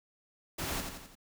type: noise with echo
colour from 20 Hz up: pink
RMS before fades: -36 dBFS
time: 0.58-0.81 s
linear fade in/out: 10 ms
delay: 86 ms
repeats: 4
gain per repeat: -5 dB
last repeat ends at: 1.154 s
effects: none